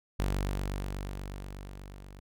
sawtooth tone with level ramp, 48.27 Hz, G1, 26 cents flat, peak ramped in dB -23 to -43 dBFS, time 0.19-2.2 s, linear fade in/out 10 ms, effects none

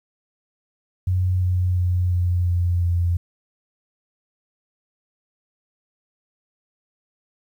sine tone with pitch steps, 91.7 / 90.7 / 89.71 / 88.73 / 87.76 / 86.8 Hz, F#2 / F#2 / F2 / F2 / F2 / F2, -15 / -34 / +47 / +28 / +9 / -10 cents, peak -17 dBFS, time 1.07-3.17 s, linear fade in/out 5 ms, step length 350 ms, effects 9-bit

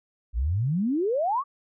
sine exponential sweep, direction up, 51.91 to 1184 Hz, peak -22 dBFS, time 0.33-1.44 s, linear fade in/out 50 ms, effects none

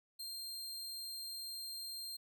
sawtooth tone, 4186 Hz, C8, in tune, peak -40 dBFS, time 0.19-2.17 s, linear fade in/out 10 ms, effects none

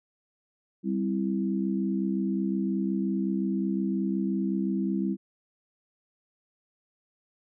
sine chord, C major, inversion second, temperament equal, 196 / 261.6 / 329.6 Hz, G3 / C4 / E4, 0 / 0 / 0 cents, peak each -27 / -32 / -31 dBFS, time 0.83-5.17 s, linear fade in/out 50 ms, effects none

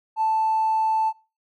triangle tone with tanh clipping, 880 Hz, A5, in tune, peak -18 dBFS, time 0.16-1.13 s, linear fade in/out 50 ms, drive 1 dB, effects noise-tail reverb RT60 0.3 s tail -21 dB re dry

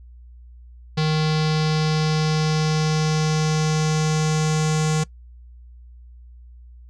square tone with low-pass filter sweep, 155.4 Hz, D#3, 2 cents flat, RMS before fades -20 dBFS, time 0.97-5.04 s, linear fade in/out 10 ms, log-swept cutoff 4500 to 7100 Hz, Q 3.1, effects noise-tail reverb RT60 0.1 s tail -21 dB re dry + added 60 Hz sine -41 dBFS peak until 6.89 s

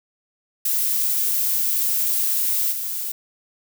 violet noise with level steps, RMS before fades -21 / -27 dBFS, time 0.65-3.12 s, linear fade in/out 5 ms, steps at 2.71 s, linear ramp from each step 20 ms, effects none

